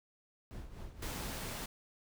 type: noise with tremolo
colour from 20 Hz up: brown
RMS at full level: -43 dBFS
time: 0.51-1.3 s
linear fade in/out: 0 ms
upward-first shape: triangle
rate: 4.1 Hz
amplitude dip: 70%
type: noise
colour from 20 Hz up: pink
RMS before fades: -42 dBFS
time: 1.02-1.66 s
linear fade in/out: 5 ms
effects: none